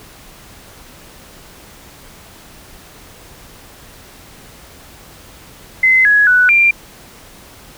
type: tone with pitch steps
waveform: sine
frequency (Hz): 2052 / 1675 / 1483 / 2379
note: C7 / G#6 / F#6 / D7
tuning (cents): -34 / +14 / +4 / +22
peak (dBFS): -7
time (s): 5.83-6.71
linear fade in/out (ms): 5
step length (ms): 220
effects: pink hiss -40 dBFS RMS until 7.77 s